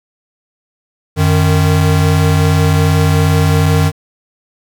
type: tone pair together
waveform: square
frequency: 91.2 / 153.8 Hz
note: F#2 / D#3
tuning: -24 / -20 cents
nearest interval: major sixth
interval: 904 cents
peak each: -12 dBFS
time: 1.16-3.92 s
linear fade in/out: 50 ms
effects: 8-bit